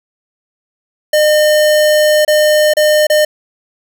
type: tone with dropouts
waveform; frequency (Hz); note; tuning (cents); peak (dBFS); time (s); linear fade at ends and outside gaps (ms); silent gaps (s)
square; 607; D#5; -43; -8; 1.13-3.25; 5; 2.25-2.278 / 2.737-2.768 / 3.069-3.099
effects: none